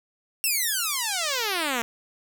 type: exponential sweep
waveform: 5% pulse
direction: down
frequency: 2775 to 223.5 Hz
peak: -13 dBFS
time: 0.44-1.82 s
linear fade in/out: 0 ms
effects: 9-bit